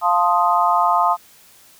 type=chord; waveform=sine; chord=F dominant seventh; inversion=none; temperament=equal; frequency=698.5 / 880 / 1046.5 / 1244.5 Hz; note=F5 / A5 / C6 / Eb6; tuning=0 / 0 / 0 / 0 cents; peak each=-19 dBFS; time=0.01-1.17 s; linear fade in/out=50 ms; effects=white hiss -49 dBFS RMS until 1.79 s